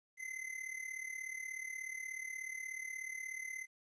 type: tone with amplitude modulation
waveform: square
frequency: 2055 Hz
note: C7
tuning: 32 cents flat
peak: -39 dBFS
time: 0.17-3.67 s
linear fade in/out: 50 ms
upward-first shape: sine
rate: 36.6 Hz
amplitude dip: 75%
effects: resampled to 22050 Hz + 13-bit